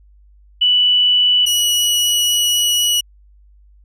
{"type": "tone pair in turn", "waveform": ["sine", "sawtooth"], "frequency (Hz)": [2965, 2926], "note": ["F#7", "F#7"], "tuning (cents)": [3, -20], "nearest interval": "unison", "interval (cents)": 23, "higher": "first", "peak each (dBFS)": -10, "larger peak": "neither", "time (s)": [[0.61, 1.46], [1.46, 3.01]], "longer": "second", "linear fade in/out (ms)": 10, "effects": ["added 50 Hz sine -45 dBFS peak until 3.84 s", "resampled to 32000 Hz"]}